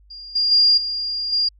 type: tone with level steps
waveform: sine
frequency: 4810 Hz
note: D8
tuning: 41 cents sharp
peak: -34 / -16 / -11 / -22 / -16 dBFS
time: 0.1-1.49 s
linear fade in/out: 10 ms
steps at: 0.35 / 0.51 / 0.77 / 1.32 s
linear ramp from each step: 10 ms
effects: added 50 Hz sine -49 dBFS peak until 1.59 s